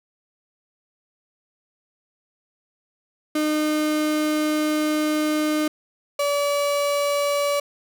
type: tone pair in turn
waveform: 35% pulse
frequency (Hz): 305.2 / 573.8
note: D#4 / D5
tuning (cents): -33 / -40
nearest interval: major seventh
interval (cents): 1093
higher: second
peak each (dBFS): -18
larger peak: neither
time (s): 3.35-5.68 / 6.19-7.6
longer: first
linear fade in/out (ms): 5
effects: none